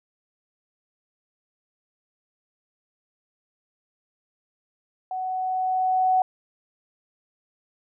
sine tone with level ramp, 746 Hz, F#5, 14 cents sharp, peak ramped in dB -27 to -16 dBFS, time 5.11-6.22 s, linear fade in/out 2 ms, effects none

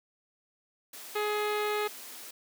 white high-pass noise, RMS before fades -45 dBFS, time 0.93-2.31 s, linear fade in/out 5 ms, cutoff 210 Hz, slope 96 dB/octave
harmonic tone, 419.8 Hz, G#4, 19 cents sharp, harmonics 1 / 2 / 3 / 4 / 5 / 6 / 7 / 8 / 9 / 10, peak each -30 / -36 / -36 / -41 / -40 / -42 / -49 / -47 / -46 / -48 dBFS, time 1.15-1.88 s, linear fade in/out 10 ms
effects none

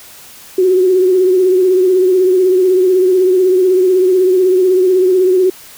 sine tone with vibrato, 370 Hz, F#4, in tune, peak -7 dBFS, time 0.58-5.5 s, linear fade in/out 5 ms, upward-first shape triangle, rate 16 Hz, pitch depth 58 cents each way, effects white hiss -37 dBFS RMS until 5.77 s

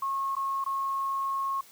sine tone with dropouts, 1088 Hz, C#6, 33 cents flat, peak -27 dBFS, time 0.02-1.61 s, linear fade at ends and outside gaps 5 ms, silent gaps 0.353-0.365 / 0.642-0.661 s, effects white hiss -54 dBFS RMS until 1.71 s

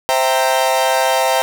40% pulse chord, C dominant seventh, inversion none, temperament equal with one note detuned, 523.3 / 659.3 / 784 / 922.2 Hz, C5 / E5 / G5 / Bb5, 0 / 0 / 0 / -19 cents, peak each -18 dBFS, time 0.09-1.42 s, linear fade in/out 0 ms, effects none

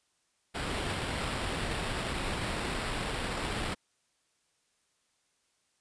pink noise with sample-and-hold, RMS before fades -34 dBFS, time 0.54-3.75 s, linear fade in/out 20 ms, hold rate 6300 Hz, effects white hiss -74 dBFS RMS until 5.8 s + resampled to 22050 Hz

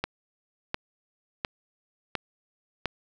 click train, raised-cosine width 0.3 ms, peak -11 dBFS, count 5, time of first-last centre 0.04-2.857 s, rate 1.42 Hz, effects none

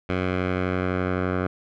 10% pulse tone with low-pass filter sweep, 91.8 Hz, F#2, 13 cents flat, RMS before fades -25 dBFS, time 0.09-1.47 s, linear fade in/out 5 ms, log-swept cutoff 2400 to 1500 Hz, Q 1.5, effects none

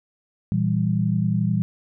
sine chord, E diminished, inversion second, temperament equal, 116.54 / 164.81 / 196 Hz, Bb2 / E3 / G3, 0 / 0 / 0 cents, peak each -23 dBFS, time 0.52-1.62 s, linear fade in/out 0 ms, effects none

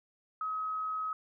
sine tone, 1273 Hz, D#6, 39 cents sharp, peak -32 dBFS, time 0.41-1.13 s, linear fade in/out 2 ms, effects none

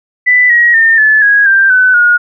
sine tone with pitch steps, 1989 / 1899.2 / 1813.4 / 1731.5 / 1653.3 / 1578.7 / 1507.4 / 1439.3 Hz, B6 / A#6 / A#6 / A6 / G#6 / G6 / F#6 / F#6, +12 / +32 / -48 / -28 / -8 / +12 / +32 / -48 cents, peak -4 dBFS, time 0.26-2.18 s, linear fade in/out 20 ms, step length 240 ms, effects none

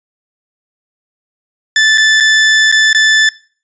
sawtooth tone with dropouts, 1753 Hz, A6, 7 cents flat, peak -3 dBFS, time 1.76-3.29 s, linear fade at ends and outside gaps 2 ms, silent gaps 1.976-1.98 / 2.202-2.206 / 2.716-2.724 / 2.93-2.947 s, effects noise-tail reverb RT60 0.4 s tail -19 dB re dry + resampled to 16000 Hz

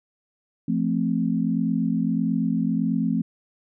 sine chord, F major, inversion none, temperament equal with one note detuned, 171.81 / 220 / 261.6 Hz, F3 / A3 / C4, -28 / 0 / 0 cents, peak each -25 / -24 / -25 dBFS, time 0.68-3.22 s, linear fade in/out 5 ms, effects none

